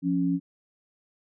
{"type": "tone pair together", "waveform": "sine", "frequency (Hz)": [174.61, 277.2], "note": ["F3", "C#4"], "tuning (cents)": [0, 0], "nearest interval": "minor sixth", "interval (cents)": 800, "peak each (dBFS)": [-26, -24], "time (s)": [0.02, 0.4], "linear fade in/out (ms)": 50, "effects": []}